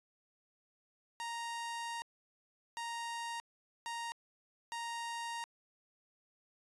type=tone bursts at uneven times; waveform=sawtooth; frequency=932.3 Hz; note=A#5; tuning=in tune; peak=-35 dBFS; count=4; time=1.2-2.02 / 2.77-3.4 / 3.86-4.12 / 4.72-5.44 s; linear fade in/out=0 ms; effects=resampled to 24000 Hz